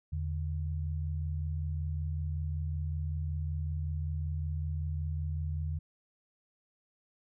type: tone pair together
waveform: sine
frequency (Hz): 81.69 / 147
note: E2 / D3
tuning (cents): -15 / +2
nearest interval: minor seventh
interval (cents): 1017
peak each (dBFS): -32 / -38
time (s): 0.12-5.79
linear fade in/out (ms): 10
effects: none